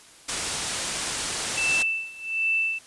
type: low-pass noise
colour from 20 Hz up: white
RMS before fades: -30 dBFS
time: 0.28-1.83 s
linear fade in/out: 10 ms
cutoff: 9800 Hz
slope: 48 dB/octave
type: tone with tremolo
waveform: sine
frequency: 2655 Hz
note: E7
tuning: 12 cents sharp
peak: -20 dBFS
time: 1.57-2.79 s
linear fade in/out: 10 ms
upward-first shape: sine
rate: 1.3 Hz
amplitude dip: 90%
effects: white hiss -50 dBFS RMS until 2.86 s + resampled to 24000 Hz